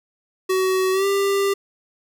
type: tone with pitch glide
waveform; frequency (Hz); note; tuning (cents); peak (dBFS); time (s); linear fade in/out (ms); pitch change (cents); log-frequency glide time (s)
square; 375.7 to 396.2; F#4 to G4; +26 to +18; -18; 0.49-1.54; 10; +92; 0.92-1.06
effects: 10-bit